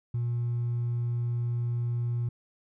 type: tone with hard clipping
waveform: triangle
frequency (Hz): 119.4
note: A#2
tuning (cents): +42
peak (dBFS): -26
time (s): 0.14-2.29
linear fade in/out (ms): 5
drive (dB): 2
effects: none